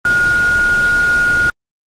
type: tone in noise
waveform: sine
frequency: 1434 Hz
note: F6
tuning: 45 cents sharp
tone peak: -10 dBFS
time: 0.05-1.5 s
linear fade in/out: 2 ms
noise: pink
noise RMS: -24 dBFS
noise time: 0.05-1.5 s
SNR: +11 dB
effects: low-pass 8000 Hz 12 dB/octave + Opus 24 kbps